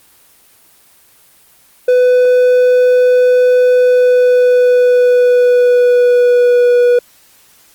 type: tone with pitch glide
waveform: triangle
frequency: 499.2 to 487.2 Hz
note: B4 to B4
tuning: +19 to -24 cents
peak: -4 dBFS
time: 1.88-6.99 s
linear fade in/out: 5 ms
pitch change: -43 cents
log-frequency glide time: 3.74-6.8 s
effects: white hiss -47 dBFS RMS until 7.74 s + Opus 24 kbps

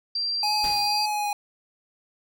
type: tone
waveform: sine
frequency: 4721 Hz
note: D8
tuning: 8 cents sharp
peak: -24 dBFS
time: 0.15-1.06 s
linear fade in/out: 5 ms
type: tone with vibrato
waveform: square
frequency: 835 Hz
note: G#5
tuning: 9 cents sharp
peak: -25 dBFS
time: 0.43-1.33 s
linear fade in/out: 2 ms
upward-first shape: triangle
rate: 2 Hz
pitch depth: 25 cents each way
type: noise with exponential decay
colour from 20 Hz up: pink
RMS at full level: -35 dBFS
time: 0.64-1.15 s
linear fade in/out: 0 ms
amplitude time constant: 110 ms
effects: none

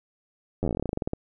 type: slowing click train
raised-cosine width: 2 ms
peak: -14 dBFS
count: 19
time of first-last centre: 0.63-1.134 s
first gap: 10 ms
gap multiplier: 1.11
effects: none

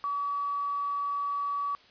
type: tone with quantisation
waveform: sine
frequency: 1141 Hz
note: C#6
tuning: 50 cents sharp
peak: -28 dBFS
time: 0.04-1.75 s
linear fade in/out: 0 ms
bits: 8
effects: white hiss -57 dBFS RMS until 1.9 s + resampled to 11025 Hz

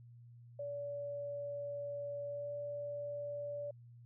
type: tone with pitch glide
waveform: sine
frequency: 574 to 579.3 Hz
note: D5 to D5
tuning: -40 to -24 cents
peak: -39 dBFS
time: 0.59-3.71 s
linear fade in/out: 5 ms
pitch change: +16 cents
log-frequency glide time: 2.25-2.53 s
effects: added 119 Hz sine -54 dBFS peak until 4.05 s

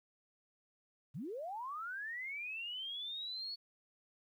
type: linear sweep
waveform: sine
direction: up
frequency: 108.1 to 4435 Hz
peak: -40 dBFS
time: 1.14-3.56 s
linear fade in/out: 20 ms
effects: 12-bit

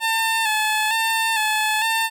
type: tone with vibrato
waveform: 15% pulse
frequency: 880 Hz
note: A5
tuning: in tune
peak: -12 dBFS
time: 0-2.1 s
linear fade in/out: 50 ms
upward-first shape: square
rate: 1.1 Hz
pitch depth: 37 cents each way
effects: none

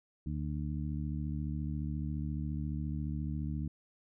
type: harmonic tone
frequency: 74.4 Hz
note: D2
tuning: 23 cents sharp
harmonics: 1 / 2 / 3 / 4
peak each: -37 / -37 / -41 / -44 dBFS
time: 0.26-3.68 s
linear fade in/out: 5 ms
effects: none

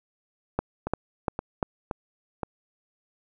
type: two click trains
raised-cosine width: 1 ms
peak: -15 / -10 dBFS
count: 4 / 4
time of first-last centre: 0.87-2.433 / 0.59-1.628 s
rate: 1.92 / 2.89 Hz
effects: none

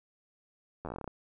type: slowing click train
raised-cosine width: 1 ms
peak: -25 dBFS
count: 12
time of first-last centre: 0.85-1.077 s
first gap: 11 ms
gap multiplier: 1.12
effects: none

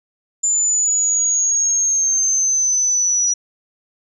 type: exponential sweep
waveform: sine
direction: down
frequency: 7120 to 5830 Hz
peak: -14 dBFS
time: 0.43-3.34 s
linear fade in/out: 10 ms
effects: none

